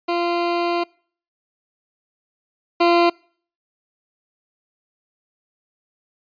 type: tone pair in turn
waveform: 20% pulse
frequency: 345.3 / 343.9 Hz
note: F4 / F4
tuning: -20 / -27 cents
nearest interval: unison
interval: 7 cents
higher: first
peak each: -14 / -8 dBFS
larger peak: second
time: 0.08-0.84 / 2.8-3.1 s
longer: first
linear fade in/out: 10 ms
effects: noise-tail reverb RT60 0.5 s tail -26 dB re dry + resampled to 11025 Hz